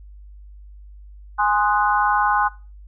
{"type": "chord", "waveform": "sine", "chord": "Ab dominant seventh", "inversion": "none", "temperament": "equal", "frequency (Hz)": [830.6, 1046.5, 1244.5, 1480], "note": ["Ab5", "C6", "Eb6", "Gb6"], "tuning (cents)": [0, 0, 0, 0], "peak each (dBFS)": [-19, -21, -24, -23], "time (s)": [1.38, 2.49], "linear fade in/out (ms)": 20, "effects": ["noise-tail reverb RT60 0.3 s tail -19 dB re dry", "added 50 Hz sine -39 dBFS peak until 2.87 s"]}